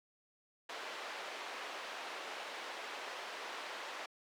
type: band-pass noise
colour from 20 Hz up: pink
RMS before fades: -45 dBFS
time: 0.69-4.06 s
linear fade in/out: 5 ms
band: 550 to 3600 Hz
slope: 12 dB/octave
effects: high-pass 300 Hz 12 dB/octave